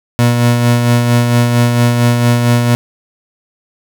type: tone with tremolo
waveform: 30% pulse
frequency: 120 Hz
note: B2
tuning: 49 cents flat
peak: -4 dBFS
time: 0.19-2.75 s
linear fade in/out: 0 ms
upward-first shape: sine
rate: 4.4 Hz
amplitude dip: 40%
effects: none